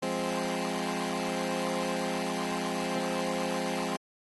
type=chord; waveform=15% pulse; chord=F minor; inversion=none; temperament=equal; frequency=174.61 / 207.7 / 261.6 Hz; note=F3 / Ab3 / C4; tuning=0 / 0 / 0 cents; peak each=-29 / -28 / -27 dBFS; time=0.02-3.97 s; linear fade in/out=10 ms; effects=AAC 32 kbps